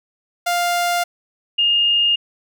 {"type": "tone pair in turn", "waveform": ["sawtooth", "sine"], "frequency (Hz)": [700, 2833], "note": ["F5", "F7"], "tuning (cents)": [4, 24], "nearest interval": "2 octaves", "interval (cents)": 2420, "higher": "second", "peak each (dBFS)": -13, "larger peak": "neither", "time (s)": [[0.46, 1.04], [1.58, 2.16]], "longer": "neither", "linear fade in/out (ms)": 10, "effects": []}